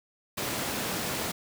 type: high-pass noise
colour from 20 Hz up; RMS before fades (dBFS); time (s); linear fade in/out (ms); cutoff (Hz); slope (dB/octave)
pink; -32; 0.37-1.32; 10; 120; 12
effects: none